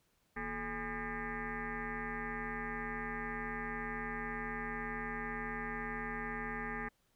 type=tone with frequency modulation; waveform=sine; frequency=1019 Hz; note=C6; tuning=46 cents flat; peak=-37 dBFS; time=0.36-6.89 s; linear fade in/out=10 ms; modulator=196 Hz; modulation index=5.2; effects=pink hiss -75 dBFS RMS until 7.15 s